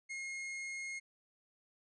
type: tone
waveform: 45% pulse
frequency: 2149 Hz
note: C7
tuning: 46 cents sharp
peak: -40 dBFS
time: 0.09-1 s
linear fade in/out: 20 ms
effects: resampled to 22050 Hz